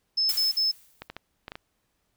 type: tone bursts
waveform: sine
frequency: 5230 Hz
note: E8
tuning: 15 cents flat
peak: -21 dBFS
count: 3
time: 0.17-0.716 s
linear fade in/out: 10 ms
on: 150 ms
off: 48 ms
type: noise with exponential decay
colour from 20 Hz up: blue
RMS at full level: -29 dBFS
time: 0.29-1.08 s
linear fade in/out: 2 ms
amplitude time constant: 170 ms
type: clicks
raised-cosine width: 0.3 ms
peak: -21 dBFS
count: 6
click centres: 1.02 / 1.1 / 1.166 / 1.481 / 1.519 / 1.555 s
effects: pink hiss -74 dBFS RMS until 2.16 s